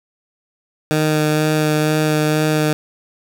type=tone with vibrato; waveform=15% pulse; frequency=153.6 Hz; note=D#3; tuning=22 cents flat; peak=-8 dBFS; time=0.91-2.73 s; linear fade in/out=0 ms; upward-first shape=sine; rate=2.1 Hz; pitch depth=12 cents each way; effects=none